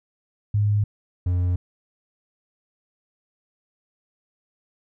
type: tone pair in turn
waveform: sine / triangle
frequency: 103.83 / 89.29 Hz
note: G#2 / F2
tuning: 0 / +39 cents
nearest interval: minor third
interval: 261 cents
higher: first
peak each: -17 dBFS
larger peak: neither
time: 0.54-0.84 / 1.26-1.56 s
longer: neither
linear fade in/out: 5 ms
effects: none